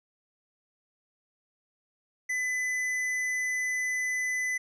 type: tone with hard clipping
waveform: triangle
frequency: 2006 Hz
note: B6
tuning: 26 cents sharp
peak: -29 dBFS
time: 2.29-4.58 s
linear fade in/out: 10 ms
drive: 12 dB
effects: none